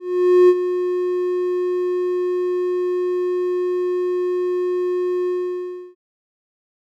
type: tone with ADSR envelope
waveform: triangle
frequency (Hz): 360.3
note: F#4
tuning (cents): -46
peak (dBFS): -5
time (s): 0-5.95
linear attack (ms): 490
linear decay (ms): 48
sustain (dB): -11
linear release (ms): 670
effects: none